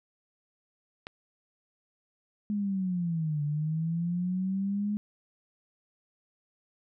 click, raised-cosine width 0.3 ms, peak -22 dBFS, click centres 1.069 s
sine linear two-way sweep, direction down then up, 210.1 to 145.4 to 210.1 Hz, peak -27 dBFS, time 2.5-4.97 s, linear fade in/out 0 ms, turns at 3.43 s
effects none

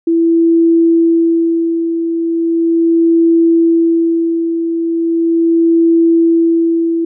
sine tone with tremolo, 332.4 Hz, E4, 15 cents sharp, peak -6 dBFS, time 0.07-7.05 s, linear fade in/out 5 ms, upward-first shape sine, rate 0.38 Hz, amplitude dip 55%, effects none

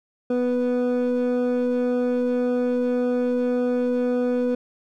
triangle tone pair together, 247.4 / 493.9 Hz, B3 / B4, +3 / 0 cents, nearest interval octave, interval 1197 cents, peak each -19 dBFS, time 0.3-4.55 s, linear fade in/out 5 ms, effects tanh soft clip ceiling -15 dBFS

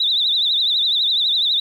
sine tone with vibrato, 3729 Hz, A#7, in tune, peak -15 dBFS, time 0-1.6 s, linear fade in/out 5 ms, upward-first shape triangle, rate 12 Hz, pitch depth 140 cents each way, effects 8-bit

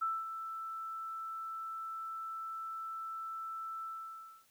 sine tone with ADSR envelope, 1325 Hz, E6, 9 cents sharp, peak -30 dBFS, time 0.01-4.46 s, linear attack 14 ms, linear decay 220 ms, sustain -9 dB, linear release 620 ms, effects white hiss -69 dBFS RMS until 4.5 s

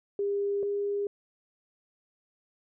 sine tone pair in turn, 402.7 / 405.3 Hz, G4 / G#4, +47 / -42 cents, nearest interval unison, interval 11 cents, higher second, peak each -26 / -27 dBFS, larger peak first, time 0.19-0.63 / 0.63-1.07 s, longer neither, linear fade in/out 2 ms, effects none

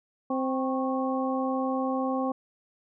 harmonic tone with a mistuned harmonic, 261.6 Hz, C4, in tune, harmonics 1 / 2 / 3 / 4, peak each -28 / -31 / -33 / -34 dBFS, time 0.3-2.32 s, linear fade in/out 5 ms, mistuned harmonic 4, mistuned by +78 cents, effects none

